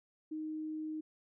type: tone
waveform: sine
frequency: 311.1 Hz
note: D#4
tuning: in tune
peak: -37 dBFS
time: 0.31-1.01 s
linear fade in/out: 10 ms
effects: none